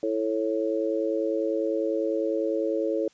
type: chord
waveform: sine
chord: A major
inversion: second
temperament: just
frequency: 330 / 440 / 550 Hz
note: E4 / A4 / C#5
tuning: +2 / 0 / -14 cents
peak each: -28 dBFS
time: 0.03-3.08 s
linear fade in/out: 2 ms
effects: white hiss -61 dBFS RMS until 3.13 s + resampled to 16000 Hz